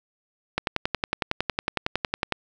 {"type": "click train", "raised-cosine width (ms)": 0.3, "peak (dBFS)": -7, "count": 20, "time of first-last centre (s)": [0.58, 2.323], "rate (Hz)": 10.9, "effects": []}